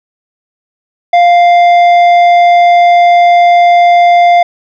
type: tone with tanh clipping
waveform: sine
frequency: 698.5 Hz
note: F5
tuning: in tune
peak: -4 dBFS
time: 1.13-4.43 s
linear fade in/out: 5 ms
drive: 9 dB
effects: none